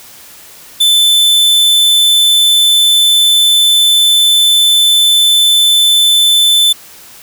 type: tone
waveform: 45% pulse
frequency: 3520 Hz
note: A7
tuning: in tune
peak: -6 dBFS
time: 0.8-6.73 s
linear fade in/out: 10 ms
effects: white hiss -36 dBFS RMS until 7.22 s